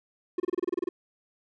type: tone bursts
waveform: triangle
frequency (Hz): 358.5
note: F4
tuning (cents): +45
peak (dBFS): -22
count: 11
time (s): 0.38-0.89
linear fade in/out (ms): 5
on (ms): 20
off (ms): 29
effects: none

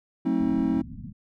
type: chord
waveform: triangle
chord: F# diminished seventh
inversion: none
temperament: just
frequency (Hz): 185 / 222 / 266.4 / 319.7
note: F#3 / A3 / C4 / Eb4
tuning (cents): 0 / +16 / +31 / +47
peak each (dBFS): -28 / -26 / -23 / -25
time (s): 0.25-0.82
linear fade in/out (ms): 10
type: low-pass noise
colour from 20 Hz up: white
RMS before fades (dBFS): -39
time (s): 0.39-1.13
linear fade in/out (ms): 20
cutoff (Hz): 260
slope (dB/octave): 96
effects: none

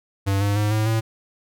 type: tone with pitch steps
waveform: square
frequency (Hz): 98.3 / 101.53 / 104.87 / 108.32 / 111.88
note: G2 / G#2 / G#2 / A2 / A2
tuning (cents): +5 / -39 / +17 / -27 / +29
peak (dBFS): -19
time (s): 0.26-1.01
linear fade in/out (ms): 20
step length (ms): 150
effects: none

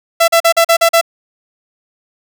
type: tone bursts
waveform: sawtooth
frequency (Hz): 669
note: E5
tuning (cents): +25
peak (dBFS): -3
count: 7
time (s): 0.2-1.013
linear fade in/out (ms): 10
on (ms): 81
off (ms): 41
effects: none

